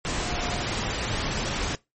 sine tone in noise, 711 Hz, F5, 31 cents sharp, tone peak -37 dBFS, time 0.2-0.62 s, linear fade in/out 0 ms, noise pink, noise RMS -28 dBFS, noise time 0.05-1.75 s, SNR -12 dB, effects noise-tail reverb RT60 0.2 s tail -21 dB re dry + MP3 32 kbps

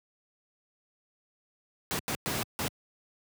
pink noise bursts at uneven times, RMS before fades -31 dBFS, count 4, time 1.91-1.99 / 2.08-2.15 / 2.26-2.43 / 2.59-2.68 s, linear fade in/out 0 ms, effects high-pass 100 Hz 12 dB/octave

